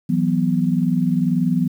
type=chord; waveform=sine; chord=E suspended second; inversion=none; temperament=equal; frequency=164.81 / 185 / 246.9 Hz; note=E3 / F#3 / B3; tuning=0 / 0 / 0 cents; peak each=-20 dBFS; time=0.09-1.68 s; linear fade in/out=10 ms; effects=8-bit